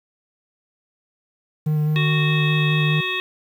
triangle tone with vibrato, 152.2 Hz, D#3, 38 cents flat, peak -15 dBFS, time 1.66-3.01 s, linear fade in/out 10 ms, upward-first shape square, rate 4.8 Hz, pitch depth 12 cents each way
harmonic tone, 370 Hz, F#4, in tune, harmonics 1 / 3 / 5 / 7 / 9 / 10, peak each -31 / -31 / -28 / -25 / -31 / -30 dBFS, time 1.96-3.2 s, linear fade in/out 0 ms
effects 8-bit

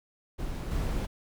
brown noise with level steps, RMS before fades -34 / -30 dBFS, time 0.38-1.07 s, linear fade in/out 20 ms, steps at 0.71 s, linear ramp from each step 2 ms, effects none

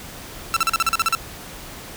sawtooth tone bursts, 1338 Hz, E6, 25 cents sharp, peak -12 dBFS, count 10, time 0.54-1.15 s, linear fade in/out 0 ms, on 25 ms, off 40 ms, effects pink hiss -37 dBFS RMS until 1.96 s

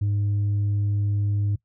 sine tone, 102.2 Hz, G#2, 27 cents flat, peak -18 dBFS, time 0.01-1.56 s, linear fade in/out 10 ms, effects noise-tail reverb RT60 0.1 s tail -20 dB re dry + tanh soft clip ceiling -19 dBFS

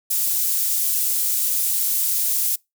pink high-pass noise, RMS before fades -21 dBFS, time 0.1-2.56 s, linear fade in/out 10 ms, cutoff 11000 Hz, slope 12 dB/octave, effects noise-tail reverb RT60 0.2 s tail -25 dB re dry

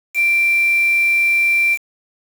sine tone with quantisation, 2356 Hz, D7, 5 cents sharp, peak -12 dBFS, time 0.14-1.78 s, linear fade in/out 50 ms, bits 5, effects none

